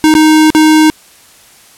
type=tone with dropouts; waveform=square; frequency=311.1 Hz; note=D#4; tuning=in tune; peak=-4 dBFS; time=0.04-0.9 s; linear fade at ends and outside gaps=0 ms; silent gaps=0.14-0.151 / 0.503-0.549 s; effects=white hiss -41 dBFS RMS until 1.77 s + low-pass 12000 Hz 12 dB/octave